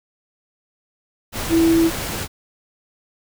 sine tone in noise, 329.6 Hz, E4, in tune, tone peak -12 dBFS, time 1.49-1.91 s, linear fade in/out 50 ms, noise pink, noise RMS -26 dBFS, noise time 1.32-2.28 s, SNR +11 dB, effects none

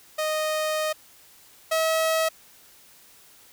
sawtooth tone pair in turn, 620 / 643 Hz, D#5 / E5, -6 / -43 cents, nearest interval minor second, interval 63 cents, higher second, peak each -20 / -17 dBFS, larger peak second, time 0.18-0.93 / 1.71-2.29 s, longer first, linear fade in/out 10 ms, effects white hiss -53 dBFS RMS until 3.52 s

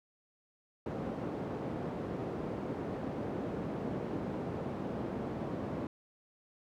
white band-pass noise, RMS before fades -38 dBFS, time 0.86-5.87 s, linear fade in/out 2 ms, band 110 to 410 Hz, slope 12 dB/octave, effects none

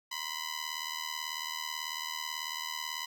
10% pulse ring-modulated tone, 1000 Hz, B5, 21 cents sharp, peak -24 dBFS, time 0.11-3.06 s, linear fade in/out 10 ms, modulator 39.1 Hz, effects 11-bit

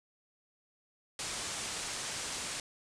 white low-pass noise, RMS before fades -39 dBFS, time 1.19-2.6 s, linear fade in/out 2 ms, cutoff 9200 Hz, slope 48 dB/octave, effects none

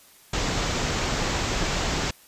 pink low-pass noise, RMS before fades -26 dBFS, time 0.33-2.11 s, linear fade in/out 5 ms, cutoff 7700 Hz, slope 96 dB/octave, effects white hiss -53 dBFS RMS until 2.27 s + resampled to 32000 Hz

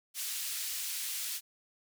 white band-pass noise, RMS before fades -37 dBFS, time 0.14-1.41 s, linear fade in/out 50 ms, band 2400 to 16000 Hz, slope 12 dB/octave, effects none

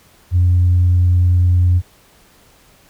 sine tone, 89 Hz, F2, 33 cents sharp, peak -8 dBFS, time 0.31-1.82 s, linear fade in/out 50 ms, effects tanh soft clip ceiling -6 dBFS + pink hiss -50 dBFS RMS until 2.89 s

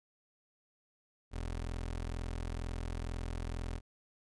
25% pulse tone, 42.13 Hz, E1, 38 cents sharp, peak -33 dBFS, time 1.31-3.81 s, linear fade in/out 50 ms, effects resampled to 24000 Hz

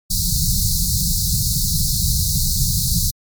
pink band-stop noise, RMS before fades -18 dBFS, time 0.1-3.11 s, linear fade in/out 10 ms, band 190 to 4000 Hz, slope 96 dB/octave, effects MP3 96 kbps

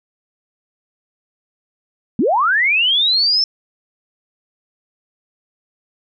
sine linear sweep, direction up, 184.1 to 5370 Hz, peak -12 dBFS, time 2.19-3.44 s, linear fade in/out 2 ms, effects none

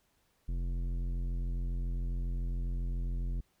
sine tone with tanh clipping, 43.65 Hz, F1, in tune, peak -33 dBFS, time 0.48-3.41 s, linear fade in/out 10 ms, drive 13 dB, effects pink hiss -73 dBFS RMS until 3.6 s

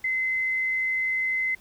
sine tone, 2053 Hz, C7, 33 cents flat, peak -23 dBFS, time 0.04-1.55 s, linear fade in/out 5 ms, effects pink hiss -56 dBFS RMS until 1.6 s

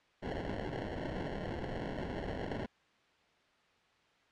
white noise with sample-and-hold, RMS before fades -39 dBFS, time 0.22-2.66 s, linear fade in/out 2 ms, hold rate 1225 Hz, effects white hiss -68 dBFS RMS until 4.31 s + low-pass 3000 Hz 12 dB/octave

